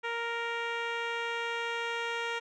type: tone with low-pass filter sweep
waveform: 10% pulse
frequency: 466.2 Hz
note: A#4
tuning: in tune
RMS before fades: -34 dBFS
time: 0.03-2.4 s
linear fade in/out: 20 ms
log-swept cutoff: 2600 to 3900 Hz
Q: 1
effects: none